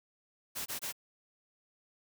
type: noise bursts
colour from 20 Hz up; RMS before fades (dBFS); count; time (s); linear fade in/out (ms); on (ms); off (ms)
white; -38; 3; 0.55-0.926; 20; 110; 23
effects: none